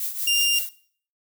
violet noise with tremolo, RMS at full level -26 dBFS, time 0-0.69 s, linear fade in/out 2 ms, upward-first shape triangle, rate 5.5 Hz, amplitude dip 75%
sawtooth tone, 2797 Hz, F7, 2 cents sharp, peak -15 dBFS, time 0.27-0.59 s, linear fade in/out 5 ms
effects noise-tail reverb RT60 0.5 s tail -17 dB re dry

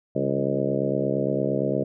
harmonic tone with a mistuned harmonic, 68.7 Hz, C#2, 15 cents flat, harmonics 2 / 3 / 4 / 5 / 6 / 7 / 8 / 9, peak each -30 / -30 / -30 / -30 / -30 / -30 / -30 / -30 dBFS, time 0.15-1.84 s, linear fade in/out 10 ms, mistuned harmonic 3, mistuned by -53 cents, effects none

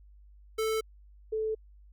square / sine tone pair in turn, 440 / 437 Hz, A4 / A4, 0 / -12 cents, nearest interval unison, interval 12 cents, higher first, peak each -28 dBFS, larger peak neither, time 0.58-0.81 / 1.32-1.55 s, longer neither, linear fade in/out 10 ms, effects added 50 Hz sine -52 dBFS peak until 1.92 s

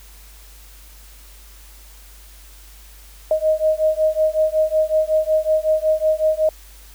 sine beating tone pair, 622.3 / 627.7 Hz, D#5 / D#5, 0 / +15 cents, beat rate 5.4 Hz, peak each -18 dBFS, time 3.31-6.49 s, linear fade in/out 2 ms, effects added 50 Hz sine -42 dBFS peak until 6.94 s + white hiss -47 dBFS RMS until 6.94 s

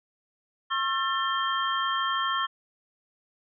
sine tone cluster, 1081 / 1348 / 1779 / 3173 Hz, C#6 / E6 / A6 / G7, -44 / +38 / +19 / +20 cents, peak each -28 / -30 / -32 / -32 dBFS, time 0.7-2.47 s, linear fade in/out 20 ms, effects none

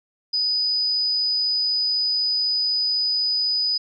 sine tone, 4978 Hz, D#8, in tune, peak -19 dBFS, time 0.33-3.78 s, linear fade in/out 10 ms, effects none

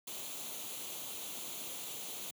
white noise with comb filter, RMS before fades -43 dBFS, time 0.07-2.31 s, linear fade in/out 5 ms, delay 0.29 ms, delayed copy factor +0.6, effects high-pass 150 Hz 12 dB/octave

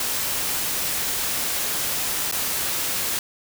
white noise with dropouts, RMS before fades -25 dBFS, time 0-3.19 s, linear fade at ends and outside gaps 2 ms, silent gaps 2.314-2.323 s, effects none

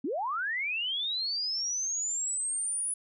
sine linear sweep, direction up, 233.1 to 9956 Hz, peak -29 dBFS, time 0.04-2.94 s, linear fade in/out 5 ms, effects none

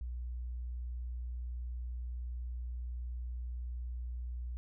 sine tone, 60.7 Hz, B1, 29 cents flat, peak -37 dBFS, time 0.01-4.57 s, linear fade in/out 0 ms, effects none

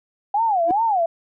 sine tone with vibrato, 784 Hz, G5, in tune, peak -16 dBFS, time 0.34-1.06 s, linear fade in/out 5 ms, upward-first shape sine, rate 2.5 Hz, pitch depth 280 cents each way
triangle tone with exponential growth, 329.6 Hz, E4, in tune, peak -15 dBFS, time 0.64-0.71 s, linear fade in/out 1 ms, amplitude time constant 15 ms
effects none

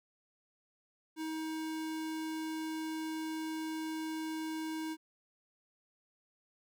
square tone, 316.8 Hz, D#4, 31 cents sharp, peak -37 dBFS, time 1.16-4.97 s, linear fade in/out 50 ms, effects none

